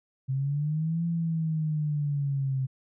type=linear two-way sweep; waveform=sine; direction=up then down; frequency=130.81 to 169.7 to 130.81 Hz; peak=-25 dBFS; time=0.28-2.67 s; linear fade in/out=20 ms; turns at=1.05 s; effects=none